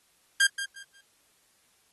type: tone with echo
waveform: sawtooth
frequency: 1604 Hz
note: G6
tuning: 39 cents sharp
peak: -15 dBFS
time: 0.4-0.47 s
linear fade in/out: 5 ms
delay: 180 ms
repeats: 3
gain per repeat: -12 dB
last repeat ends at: 1.01 s
effects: white hiss -66 dBFS RMS until 1.92 s + AAC 32 kbps